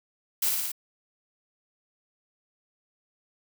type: noise with echo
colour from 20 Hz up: blue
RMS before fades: -25 dBFS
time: 0.42-0.49 s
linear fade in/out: 5 ms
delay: 57 ms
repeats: 4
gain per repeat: -2 dB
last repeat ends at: 0.718 s
effects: none